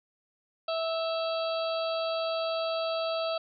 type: harmonic tone with a mistuned harmonic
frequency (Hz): 654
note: E5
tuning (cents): -14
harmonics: 1 / 2 / 4 / 5 / 6 / 7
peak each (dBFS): -29 / -36 / -42 / -42 / -41 / -42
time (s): 0.68-3.38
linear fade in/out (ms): 5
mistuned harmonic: 4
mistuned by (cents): +31
effects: none